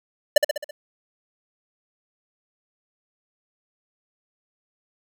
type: tone with echo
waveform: square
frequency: 592 Hz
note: D5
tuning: 14 cents sharp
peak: -10 dBFS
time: 0.36-0.38 s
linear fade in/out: 5 ms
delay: 66 ms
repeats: 5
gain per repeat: -5 dB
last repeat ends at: 0.71 s
effects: none